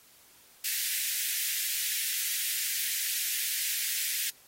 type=high-pass noise; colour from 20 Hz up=white; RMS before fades=-31 dBFS; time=0.64-4.3 s; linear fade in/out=5 ms; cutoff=1700 Hz; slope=48 dB/octave; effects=white hiss -58 dBFS RMS until 4.47 s + AAC 48 kbps